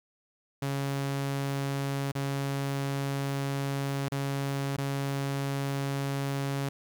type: tone with dropouts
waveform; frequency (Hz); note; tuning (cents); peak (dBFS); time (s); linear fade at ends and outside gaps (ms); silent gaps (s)
sawtooth; 138.59; C#3; 0; -25; 0.62-6.69; 5; 2.118-2.151 / 4.085-4.118 / 4.766-4.78
effects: 11-bit